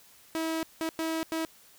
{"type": "tone bursts at uneven times", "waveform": "sawtooth", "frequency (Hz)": 323.1, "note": "E4", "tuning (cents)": -35, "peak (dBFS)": -25, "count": 4, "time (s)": [[0.35, 0.63], [0.81, 0.89], [0.99, 1.23], [1.32, 1.45]], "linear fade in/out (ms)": 0, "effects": ["white hiss -57 dBFS RMS until 1.78 s"]}